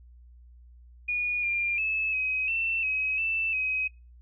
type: tone with pitch steps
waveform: sine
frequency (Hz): 2448 / 2396 / 2603 / 2532 / 2682 / 2544 / 2654 / 2532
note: D#7 / D7 / E7 / D#7 / E7 / D#7 / E7 / D#7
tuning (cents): -29 / +34 / -22 / +30 / +29 / +38 / +11 / +30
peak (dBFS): -25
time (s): 1.08-3.88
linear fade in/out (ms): 10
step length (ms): 350
effects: noise-tail reverb RT60 0.3 s tail -26 dB re dry + added 60 Hz sine -49 dBFS peak until 4.21 s